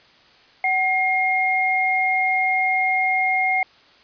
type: tone pair together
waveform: sine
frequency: 752.2 / 2135 Hz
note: F#5 / C7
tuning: +28 / +34 cents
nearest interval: octave + tritone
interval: 1806 cents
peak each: -21 / -19 dBFS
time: 0.64-3.63 s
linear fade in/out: 2 ms
effects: white hiss -52 dBFS RMS until 4.03 s + resampled to 11025 Hz